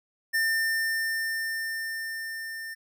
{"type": "tone with level ramp", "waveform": "square", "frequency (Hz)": 1800, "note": "A6", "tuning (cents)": 39, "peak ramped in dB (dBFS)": [-23, -36], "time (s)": [0.33, 2.75], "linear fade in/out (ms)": 20, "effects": []}